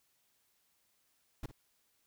brown noise with echo, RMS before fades -37 dBFS, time 1.43-1.46 s, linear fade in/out 5 ms, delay 54 ms, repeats 1, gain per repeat -13 dB, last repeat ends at 1.514 s, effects white hiss -75 dBFS RMS until 2.06 s

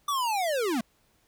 square linear sweep, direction down, 1184 to 207.7 Hz, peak -26 dBFS, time 0.08-0.81 s, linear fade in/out 5 ms, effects pink hiss -67 dBFS RMS until 1.27 s

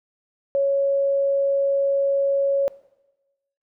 sine tone, 554.4 Hz, C#5, in tune, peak -17 dBFS, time 0.55-2.68 s, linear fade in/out 0 ms, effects noise-tail reverb RT60 1.0 s tail -19 dB re dry

